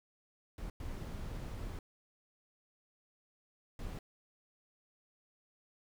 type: noise bursts at uneven times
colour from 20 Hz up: brown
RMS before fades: -42 dBFS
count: 3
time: 0.58-0.7 / 0.8-1.79 / 3.79-3.99 s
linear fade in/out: 2 ms
effects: none